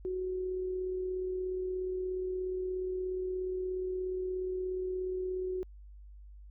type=tone with amplitude modulation; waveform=sine; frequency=370 Hz; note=F#4; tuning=in tune; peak=-31 dBFS; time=0.05-5.63 s; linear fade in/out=0 ms; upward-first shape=sine; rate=36.9 Hz; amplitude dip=25%; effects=added 50 Hz sine -48 dBFS peak until 6.5 s